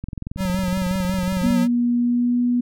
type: click train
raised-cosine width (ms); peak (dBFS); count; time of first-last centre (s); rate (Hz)
5; -17; 33; 0.04-1.508; 21.8
type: tone with vibrato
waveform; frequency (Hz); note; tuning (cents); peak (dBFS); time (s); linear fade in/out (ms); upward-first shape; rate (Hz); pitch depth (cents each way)
square; 185; F#3; 0; -21; 0.37-1.68; 50; sine; 5.5; 51
type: tone with pitch glide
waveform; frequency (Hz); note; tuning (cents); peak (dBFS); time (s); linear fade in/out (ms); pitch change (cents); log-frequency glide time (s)
sine; 240.5 to 243.7; B3 to B3; -46 to -23; -16; 1.43-2.61; 10; +23; 1.98-2.4
effects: none